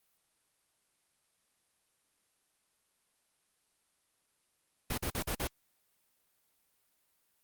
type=noise bursts; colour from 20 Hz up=pink; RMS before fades=-34 dBFS; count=5; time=4.9-5.474 s; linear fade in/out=5 ms; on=78 ms; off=46 ms; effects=white hiss -75 dBFS RMS until 7.43 s + Opus 32 kbps